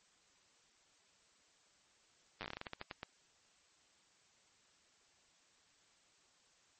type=slowing click train; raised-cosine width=0.3 ms; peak=-26 dBFS; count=15; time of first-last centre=2.41-3.031 s; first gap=9 ms; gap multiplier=1.22; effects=white hiss -70 dBFS RMS until 6.79 s + MP3 32 kbps